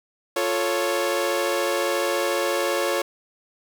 sawtooth chord, F augmented, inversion none, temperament equal, 349.2 / 440 / 554.4 Hz, F4 / A4 / C#5, 0 / 0 / 0 cents, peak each -23 / -24 / -20 dBFS, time 0.36-3.02 s, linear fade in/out 5 ms, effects none

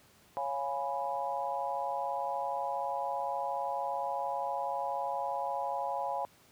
sine chord, C# dominant seventh, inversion none, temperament equal, 554.4 / 698.5 / 830.6 / 987.8 Hz, C#5 / E#5 / G#5 / B5, 0 / 0 / 0 / 0 cents, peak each -38 / -38 / -35 / -38 dBFS, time 0.37-6.25 s, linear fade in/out 0 ms, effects pink hiss -62 dBFS RMS until 6.51 s + high-pass 80 Hz 12 dB/octave

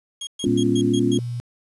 sawtooth tone bursts, 3273 Hz, G#7, 26 cents flat, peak -25 dBFS, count 6, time 0.21-1.176 s, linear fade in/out 5 ms, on 61 ms, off 120 ms
sine chord, C# dominant seventh, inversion second, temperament equal with one note detuned, 207.7 / 246.9 / 278.5 / 349.2 Hz, G#3 / B3 / C#4 / E#4, 0 / 0 / +8 / 0 cents, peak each -25 / -23 / -21 / -22 dBFS, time 0.44-1.19 s, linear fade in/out 2 ms
sine tone with pitch glide, 116.54 to 120.3 Hz, A#2 to B2, 0 to -45 cents, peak -25 dBFS, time 0.47-1.4 s, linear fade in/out 0 ms, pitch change +55 cents, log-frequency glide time 0.93-1.13 s
effects resampled to 24000 Hz + 8-bit

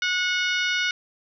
harmonic tone, 730 Hz, F#5, 24 cents flat, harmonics 2 / 3 / 4 / 5 / 6 / 7 / 8, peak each -25 / -27 / -29 / -31 / -38 / -37 / -38 dBFS, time 0.02-0.91 s, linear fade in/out 2 ms, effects none

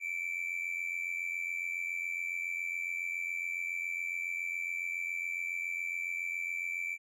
triangle tone with amplitude modulation, 2328 Hz, D7, 16 cents flat, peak -28 dBFS, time 0-6.98 s, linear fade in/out 50 ms, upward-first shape sine, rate 87.2 Hz, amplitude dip 75%, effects tanh soft clip ceiling -25 dBFS

